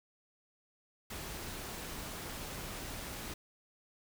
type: noise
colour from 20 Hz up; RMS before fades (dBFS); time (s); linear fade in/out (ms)
pink; -43; 1.1-3.34; 5
effects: none